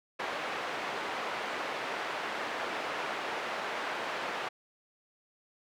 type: band-pass noise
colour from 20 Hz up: pink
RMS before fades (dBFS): -36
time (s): 0.19-4.49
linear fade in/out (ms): 10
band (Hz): 530 to 2400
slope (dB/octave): 12
effects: none